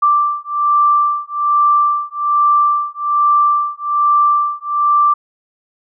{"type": "beating tone pair", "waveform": "sine", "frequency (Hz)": [1174.7, 1175.9], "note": ["D6", "D6"], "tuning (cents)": [0, 2], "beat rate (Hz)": 1.2, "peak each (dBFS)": -14, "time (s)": [0.02, 5.14], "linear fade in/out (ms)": 10, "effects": []}